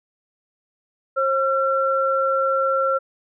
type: tone pair together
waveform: sine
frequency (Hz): 536 / 1357.3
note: C5 / F6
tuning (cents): +42 / -50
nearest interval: octave + major third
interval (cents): 1608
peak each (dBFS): -20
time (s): 1.16-2.99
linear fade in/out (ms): 20
effects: none